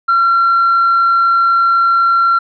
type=tone with hard clipping; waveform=triangle; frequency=1366 Hz; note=F6; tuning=39 cents flat; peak=-8 dBFS; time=0.08-2.39 s; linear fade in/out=10 ms; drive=2 dB; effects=resampled to 11025 Hz